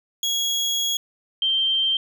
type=tone pair in turn; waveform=30% pulse / sine; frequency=3322 / 3144 Hz; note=G#7 / G7; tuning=0 / +4 cents; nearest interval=minor second; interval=96 cents; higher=first; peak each=-18 dBFS; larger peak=neither; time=0.23-0.97 / 1.42-1.97 s; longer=first; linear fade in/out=2 ms; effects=none